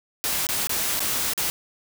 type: noise with dropouts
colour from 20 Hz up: white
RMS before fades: -25 dBFS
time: 0.24-1.5 s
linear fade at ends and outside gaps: 0 ms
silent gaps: 0.468-0.489 / 0.671-0.694 / 0.994-1.004 / 1.335-1.377 s
effects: none